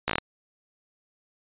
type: slowing click train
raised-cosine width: 0.3 ms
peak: -8 dBFS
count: 6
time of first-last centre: 0.08-0.183 s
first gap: 15 ms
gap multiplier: 1.16
effects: resampled to 8000 Hz